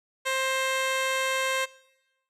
10% pulse tone pair together, 527.1 / 1888 Hz, C5 / A#6, +13 / +22 cents, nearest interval octave + minor seventh, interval 2209 cents, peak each -17 / -29 dBFS, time 0.25-1.66 s, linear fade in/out 20 ms, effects noise-tail reverb RT60 1.0 s tail -21 dB re dry + low-pass 10000 Hz 12 dB/octave

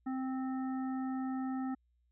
harmonic tone, 261.6 Hz, C4, in tune, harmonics 1 / 3 / 5 / 7, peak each -34 / -44 / -49 / -55 dBFS, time 0.06-1.75 s, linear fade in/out 10 ms, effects added 60 Hz sine -70 dBFS peak until 2.11 s

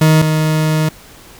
40% pulse tone pair in turn, 156.7 / 155.99 Hz, D#3 / D#3, +13 / +5 cents, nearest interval unison, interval 8 cents, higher first, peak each -6 / -11 dBFS, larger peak first, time 0.01-0.22 / 0.22-0.89 s, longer second, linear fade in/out 5 ms, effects pink hiss -40 dBFS RMS until 1.39 s

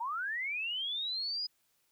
sine linear sweep, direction up, 880 to 5000 Hz, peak -33 dBFS, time 0-1.47 s, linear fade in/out 10 ms, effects white hiss -74 dBFS RMS until 1.91 s

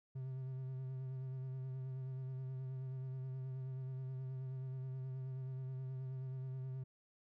triangle tone with vibrato, 130.81 Hz, C3, in tune, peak -39 dBFS, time 0.15-6.84 s, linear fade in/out 10 ms, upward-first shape sine, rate 9.4 Hz, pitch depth 27 cents each way, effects none

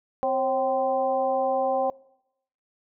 harmonic tone with a mistuned harmonic, 258.5 Hz, C4, 21 cents flat, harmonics 1 / 2 / 3 / 4, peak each -36 / -24 / -25 / -34 dBFS, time 0.23-1.9 s, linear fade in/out 0 ms, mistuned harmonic 2, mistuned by +67 cents, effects noise-tail reverb RT60 0.8 s tail -23 dB re dry

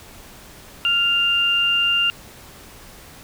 sine tone pair together, 1397 / 2794 Hz, F6 / F7, 0 / 0 cents, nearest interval octave, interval 1200 cents, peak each -25 / -16 dBFS, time 0.85-2.1 s, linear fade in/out 0 ms, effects pink hiss -43 dBFS RMS until 3.23 s

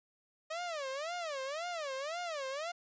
sawtooth tone with vibrato, 612 Hz, D#5, 29 cents flat, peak -33 dBFS, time 0.5-2.72 s, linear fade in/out 10 ms, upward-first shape sine, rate 1.9 Hz, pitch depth 260 cents each way, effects resampled to 16000 Hz

